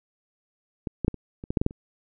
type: clicks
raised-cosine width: 3 ms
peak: -16 / -13 / -7 / -23 / -24 / -14 / -7 / -10 / -8 / -29 dBFS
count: 10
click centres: 0.872 / 1.047 / 1.081 / 1.143 / 1.439 / 1.505 / 1.572 / 1.615 / 1.664 / 1.709 s
effects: none